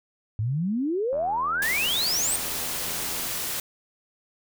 sine exponential sweep, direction up, 101.4 to 8870 Hz, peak -23 dBFS, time 0.39-2.36 s, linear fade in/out 0 ms
click train, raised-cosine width 1 ms, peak -28 dBFS, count 177, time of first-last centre 1.13-3.271 s, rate 82.2 Hz
white noise, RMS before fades -30 dBFS, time 1.62-3.6 s, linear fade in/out 2 ms
effects none

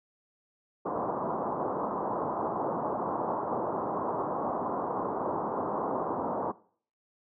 white low-pass noise, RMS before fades -31 dBFS, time 0.85-6.52 s, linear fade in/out 10 ms, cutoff 1100 Hz, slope 48 dB/octave, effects noise-tail reverb RT60 0.5 s tail -20 dB re dry + high-pass 200 Hz 12 dB/octave

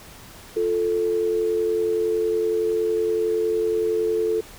sine tone pair together, 349.2 / 440 Hz, F4 / A4, 0 / 0 cents, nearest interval major third, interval 400 cents, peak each -26 / -20 dBFS, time 0.56-4.41 s, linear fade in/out 10 ms, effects pink hiss -44 dBFS RMS until 4.58 s

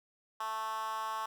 10% pulse tone with high-pass filter, 220 Hz, A3, in tune, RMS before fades -37 dBFS, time 0.4-1.26 s, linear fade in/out 5 ms, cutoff 1000 Hz, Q 5.3, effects none

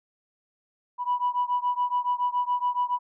sine beating tone pair, 980 / 987.1 Hz, B5 / B5, -14 / -1 cents, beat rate 7.1 Hz, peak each -25 / -26 dBFS, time 0.98-2.99 s, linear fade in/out 50 ms, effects tanh soft clip ceiling -17 dBFS

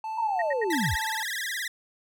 triangle tone with tremolo, 880 Hz, A5, in tune, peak -28 dBFS, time 0.04-1.23 s, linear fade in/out 2 ms, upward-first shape sine, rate 3.2 Hz, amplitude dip 30%
sine linear sweep, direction down, 971 to 44.36 Hz, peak -25 dBFS, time 0.17-0.96 s, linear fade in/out 20 ms
sine tone bursts, 1864.7 Hz, A#6, in tune, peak -27 dBFS, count 6, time 0.39-0.979 s, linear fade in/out 5 ms, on 29 ms, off 83 ms
sawtooth tone with vibrato, 1800 Hz, A6, 39 cents sharp, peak -26 dBFS, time 0.7-1.68 s, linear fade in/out 5 ms, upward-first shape sine, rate 19 Hz, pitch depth 200 cents each way
effects none

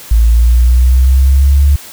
sine linear sweep, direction up, 55 to 71.7 Hz, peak -4 dBFS, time 0.11-1.76 s, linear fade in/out 5 ms, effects white hiss -32 dBFS RMS until 1.92 s

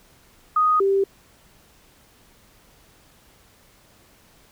sine tone pair in turn, 1244.5 / 392 Hz, D#6 / G4, 0 / 0 cents, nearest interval octave + minor sixth, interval 2000 cents, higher first, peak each -15 / -16 dBFS, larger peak first, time 0.56-0.8 / 0.8-1.04 s, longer neither, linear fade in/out 5 ms, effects pink hiss -55 dBFS RMS until 4.51 s

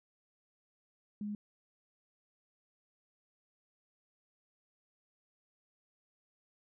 sine tone, 207.7 Hz, G#3, in tune, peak -36 dBFS, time 1.21-1.35 s, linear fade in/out 2 ms, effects none

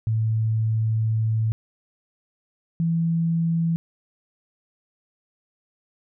sine tone pair in turn, 110.8 / 166.01 Hz, A2 / E3, +13 / +13 cents, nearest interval perfect fifth, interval 700 cents, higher second, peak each -19 dBFS, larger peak neither, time 0.07-1.52 / 2.8-3.76 s, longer first, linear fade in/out 0 ms, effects none

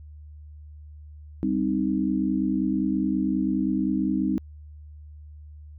sine chord, C minor, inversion second, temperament equal, 196 / 261.6 / 311.1 Hz, G3 / C4 / Eb4, 0 / 0 / 0 cents, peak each -26 dBFS, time 1.43-4.38 s, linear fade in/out 0 ms, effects added 75 Hz sine -41 dBFS peak until 5.78 s

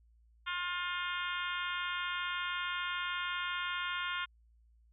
harmonic tone, 354.7 Hz, F4, 27 cents sharp, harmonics 3 / 4 / 5 / 6 / 7 / 8 / 9 / 10, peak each -40 / -38 / -45 / -44 / -46 / -45 / -44 / -47 dBFS, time 0.46-4.26 s, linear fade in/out 20 ms, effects added 57 Hz sine -62 dBFS peak until 4.92 s

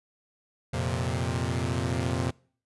sawtooth chord, F suspended fourth, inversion none, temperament equal, 87.31 / 116.54 / 130.81 Hz, F2 / Bb2 / C3, 0 / 0 / 0 cents, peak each -27 dBFS, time 0.73-2.31 s, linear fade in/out 10 ms, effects noise-tail reverb RT60 0.5 s tail -25 dB re dry + resampled to 24000 Hz

